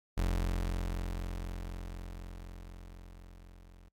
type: tone with level ramp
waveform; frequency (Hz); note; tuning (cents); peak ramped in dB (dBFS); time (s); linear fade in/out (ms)
35% pulse; 44.01; F1; +14; -26 to -52; 0.17-3.89; 10
effects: noise-tail reverb RT60 0.1 s tail -24 dB re dry + AAC 64 kbps